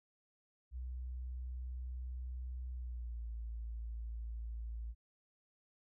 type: tone with pitch glide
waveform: sine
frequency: 62.5 to 56.65 Hz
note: B1 to A#1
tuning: +21 to -49 cents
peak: -40 dBFS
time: 0.71-4.95 s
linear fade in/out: 50 ms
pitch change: -170 cents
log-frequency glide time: 2.72-3.29 s
effects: none